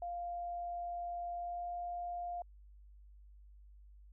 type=tone with pitch glide; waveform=sine; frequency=698 to 702 Hz; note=F5 to F5; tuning=-1 to +9 cents; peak=-38 dBFS; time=0.02-2.42 s; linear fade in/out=2 ms; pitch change=+10 cents; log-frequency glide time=1.35-1.67 s; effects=added 50 Hz sine -55 dBFS peak until 4.12 s